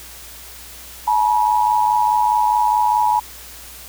sine tone pair together, 856 / 960.8 Hz, A5 / B5, -48 / -48 cents, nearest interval major second, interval 200 cents, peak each -16 dBFS, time 1.07-3.2 s, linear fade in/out 10 ms, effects added 60 Hz sine -44 dBFS peak until 3.88 s + white hiss -38 dBFS RMS until 3.88 s

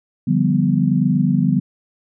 sine chord, G dominant seventh, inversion second, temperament equal, 146.83 / 174.61 / 196 / 246.9 Hz, D3 / F3 / G3 / B3, 0 / 0 / 0 / 0 cents, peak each -19 dBFS, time 0.27-1.6 s, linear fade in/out 10 ms, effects none

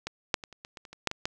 clicks, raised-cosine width 0.2 ms, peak -16 / -6 / -23 / -30 / -25 / -26 / -29 / -28 / -8 / -16 / -12 dBFS, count 11, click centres 0.07 / 0.342 / 0.438 / 0.527 / 0.649 / 0.772 / 0.852 / 0.93 / 1.073 / 1.114 / 1.255 s, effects none

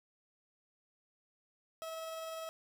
30% pulse tone with tremolo, 647 Hz, E5, 32 cents flat, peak -37 dBFS, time 1.82-2.49 s, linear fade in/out 0 ms, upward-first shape triangle, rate 20 Hz, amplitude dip 25%, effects none

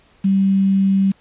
sine tone with quantisation, 194.3 Hz, G3, 15 cents flat, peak -12 dBFS, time 0.24-1.12 s, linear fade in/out 10 ms, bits 6, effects pink hiss -54 dBFS RMS until 1.2 s + resampled to 8000 Hz

